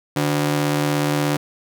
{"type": "ring-modulated tone", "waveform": "sawtooth", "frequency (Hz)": 220, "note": "A3", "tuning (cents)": 0, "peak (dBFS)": -11, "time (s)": [0.16, 1.37], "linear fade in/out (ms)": 5, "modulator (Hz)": 71.6, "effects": []}